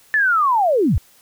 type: linear sweep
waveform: sine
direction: down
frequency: 1780 to 46.25 Hz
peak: -13 dBFS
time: 0.14-0.98 s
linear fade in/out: 0 ms
effects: white hiss -52 dBFS RMS until 1.21 s